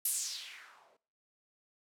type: noise with low-pass filter sweep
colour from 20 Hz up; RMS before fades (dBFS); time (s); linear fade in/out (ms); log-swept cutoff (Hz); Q
violet; -40; 0.05-0.97; 5; 12000 to 500; 2.9
effects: noise-tail reverb RT60 0.5 s tail -21 dB re dry